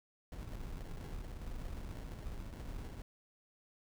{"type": "noise with sample-and-hold", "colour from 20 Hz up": "brown", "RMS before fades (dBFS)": -44, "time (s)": [0.32, 3.02], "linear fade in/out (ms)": 2, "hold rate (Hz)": 1225, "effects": []}